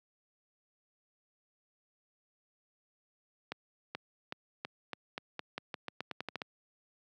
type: accelerating click train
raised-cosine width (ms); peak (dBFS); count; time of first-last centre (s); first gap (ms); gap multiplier
0.3; -21; 16; 3.52-6.418; 430; 0.87
effects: high-pass 150 Hz 12 dB/octave